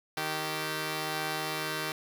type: tone pair together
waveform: 5% pulse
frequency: 155.56 / 388.4 Hz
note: D#3 / G4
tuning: 0 / -16 cents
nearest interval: octave + major third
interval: 1584 cents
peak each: -23 dBFS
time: 0.17-1.92 s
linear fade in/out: 2 ms
effects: none